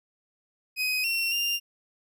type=tone with pitch steps; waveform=30% pulse; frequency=2513 / 2724 / 2792 Hz; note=D#7 / F7 / F7; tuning=+17 / -44 / -1 cents; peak=-22 dBFS; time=0.76-1.6 s; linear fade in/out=50 ms; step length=280 ms; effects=none